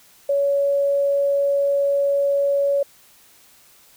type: tone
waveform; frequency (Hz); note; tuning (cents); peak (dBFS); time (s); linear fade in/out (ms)
sine; 562; C#5; +24; -16; 0.29-2.83; 5
effects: white hiss -52 dBFS RMS until 3.96 s